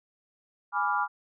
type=chord; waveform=sine; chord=G# diminished seventh; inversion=none; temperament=equal; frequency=830.6 / 987.8 / 1174.7 / 1396.9 Hz; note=G#5 / B5 / D6 / F6; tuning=0 / 0 / 0 / 0 cents; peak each=-30 dBFS; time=0.72-1.08 s; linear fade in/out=50 ms; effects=none